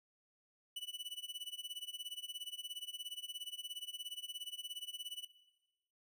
45% pulse tone with tremolo, 2965 Hz, F#7, 3 cents sharp, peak -39 dBFS, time 0.76-5.25 s, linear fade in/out 5 ms, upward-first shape sine, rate 17 Hz, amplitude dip 90%, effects noise-tail reverb RT60 1.0 s tail -17 dB re dry

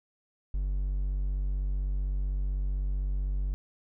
triangle tone, 47.89 Hz, G1, 40 cents flat, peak -25 dBFS, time 0.54-3.54 s, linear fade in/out 0 ms, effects none

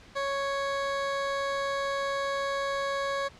20% pulse tone, 554.4 Hz, C#5, in tune, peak -23 dBFS, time 0.15-3.29 s, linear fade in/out 20 ms, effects pink hiss -52 dBFS RMS until 3.39 s + low-pass 5000 Hz 12 dB/octave

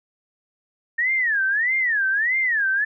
sine tone with vibrato, 1805 Hz, A6, 44 cents sharp, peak -18 dBFS, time 0.98-2.85 s, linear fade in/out 10 ms, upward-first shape sine, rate 1.6 Hz, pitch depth 270 cents each way, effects none

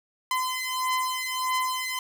sawtooth beating tone pair, 1023 / 1024.6 Hz, C6 / C6, -39 / -37 cents, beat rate 1.6 Hz, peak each -25 dBFS, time 0.31-1.99 s, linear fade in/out 2 ms, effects none

